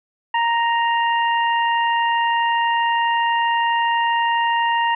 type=harmonic tone; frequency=932.3 Hz; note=A#5; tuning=in tune; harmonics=1 / 2 / 3; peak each=-17 / -23 / -27 dBFS; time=0.34-4.95 s; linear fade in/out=5 ms; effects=none